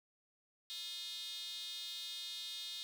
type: tone with high-pass filter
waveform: square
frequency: 192.8 Hz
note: G3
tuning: 28 cents flat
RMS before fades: -45 dBFS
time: 0.7-2.83 s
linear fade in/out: 0 ms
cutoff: 3700 Hz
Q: 6.9
effects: none